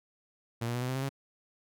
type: tone with pitch steps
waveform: sawtooth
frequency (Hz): 116.5 / 119.71 / 123 / 126.39 / 129.86 / 133.44 / 137.11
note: A#2 / A#2 / B2 / B2 / C3 / C3 / C#3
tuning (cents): -1 / +46 / -7 / +40 / -13 / +34 / -19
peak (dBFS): -27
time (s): 0.61-1.093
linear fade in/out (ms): 10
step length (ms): 69
effects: none